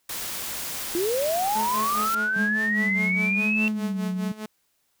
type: noise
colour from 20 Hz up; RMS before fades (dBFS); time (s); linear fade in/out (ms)
white; -32; 0.09-2.15; 5
type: linear sweep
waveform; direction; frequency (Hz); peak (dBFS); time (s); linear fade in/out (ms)
sine; up; 329.2 to 2708; -22; 0.95-3.68; 0
type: tone with tremolo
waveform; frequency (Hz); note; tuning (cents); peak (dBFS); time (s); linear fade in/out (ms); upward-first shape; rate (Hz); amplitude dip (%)
sawtooth; 215.1; A3; -39; -26; 1.55-4.46; 5; sine; 4.9; 80
type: tone with vibrato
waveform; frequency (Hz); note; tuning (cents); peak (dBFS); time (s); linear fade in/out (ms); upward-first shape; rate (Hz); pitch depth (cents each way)
sine; 199.4; G3; +30; -25; 2.36-4.32; 5; sine; 0.99; 140
effects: white hiss -70 dBFS RMS until 5 s